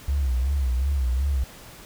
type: tone with vibrato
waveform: sine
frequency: 65.9 Hz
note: C2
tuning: 13 cents sharp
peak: -20 dBFS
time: 0.08-1.44 s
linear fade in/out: 5 ms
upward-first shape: sine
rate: 2.7 Hz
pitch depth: 130 cents each way
effects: pink hiss -45 dBFS RMS until 1.85 s